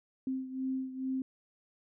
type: beating tone pair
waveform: sine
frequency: 261.6 / 263.9 Hz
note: C4 / C4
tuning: 0 / +15 cents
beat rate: 2.3 Hz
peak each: -34 / -39 dBFS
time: 0.27-1.22 s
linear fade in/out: 2 ms
effects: none